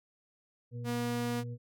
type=harmonic tone; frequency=120 Hz; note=B2; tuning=49 cents flat; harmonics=1 / 2 / 4; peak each=-37 / -48 / -49 dBFS; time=0.71-1.58 s; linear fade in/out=50 ms
type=tone; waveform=sawtooth; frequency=240 Hz; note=B3; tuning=49 cents flat; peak=-29 dBFS; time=0.84-1.44 s; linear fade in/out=50 ms
effects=none